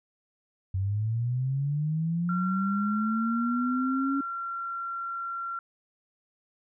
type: linear sweep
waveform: sine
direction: up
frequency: 92.5 to 278.7 Hz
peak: -25 dBFS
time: 0.74-4.21 s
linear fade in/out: 5 ms
type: tone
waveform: sine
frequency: 1369 Hz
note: F6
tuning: 35 cents flat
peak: -31 dBFS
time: 2.29-5.59 s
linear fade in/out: 2 ms
effects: none